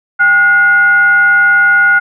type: tone with frequency modulation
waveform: sine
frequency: 1442 Hz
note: F#6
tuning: 45 cents flat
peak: -5 dBFS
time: 0.19-2 s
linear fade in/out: 20 ms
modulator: 645 Hz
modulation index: 0.36
effects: none